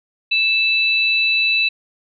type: tone pair together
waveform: sine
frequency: 2637 / 3951 Hz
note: E7 / B7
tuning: 0 / 0 cents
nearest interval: perfect fifth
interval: 700 cents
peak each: -15 / -20 dBFS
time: 0.31-1.69 s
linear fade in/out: 10 ms
effects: none